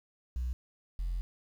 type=tone pair in turn; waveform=sine; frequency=61.74 / 43.51 Hz; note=B1 / F1; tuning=0 / -6 cents; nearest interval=tritone; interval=606 cents; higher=first; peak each=-29 / -29 dBFS; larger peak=neither; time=0.36-0.53 / 0.99-1.21 s; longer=second; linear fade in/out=0 ms; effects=tanh soft clip ceiling -29 dBFS + 10-bit